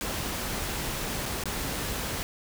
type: noise with dropouts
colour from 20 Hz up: pink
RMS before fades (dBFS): -32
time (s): 0.01-2.23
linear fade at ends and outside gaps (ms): 0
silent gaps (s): 1.256-1.26 / 1.437-1.456
effects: none